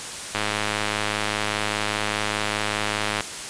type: click train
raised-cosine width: 0.3 ms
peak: -7 dBFS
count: 301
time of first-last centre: 0.35-3.207 s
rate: 105 Hz
effects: white hiss -33 dBFS RMS until 3.49 s + resampled to 22050 Hz